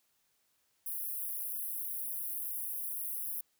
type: high-pass noise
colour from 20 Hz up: white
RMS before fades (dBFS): -38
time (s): 0.86-3.41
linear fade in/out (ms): 5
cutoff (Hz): 10000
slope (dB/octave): 96
effects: white hiss -75 dBFS RMS until 3.59 s